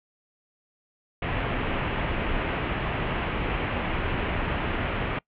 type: low-pass noise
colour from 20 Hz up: pink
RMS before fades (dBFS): -28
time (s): 1.22-5.19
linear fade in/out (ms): 5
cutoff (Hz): 3000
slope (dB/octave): 48
effects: noise-tail reverb RT60 0.1 s tail -24 dB re dry